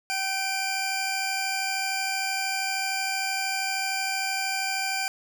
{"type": "tone pair together", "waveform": "20% pulse", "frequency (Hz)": [770, 2383], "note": ["G5", "D7"], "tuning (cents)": [-31, 25], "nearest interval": "octave + minor sixth", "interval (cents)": 1956, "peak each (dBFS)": -24, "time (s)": [0.1, 5.08], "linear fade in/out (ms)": 0, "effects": []}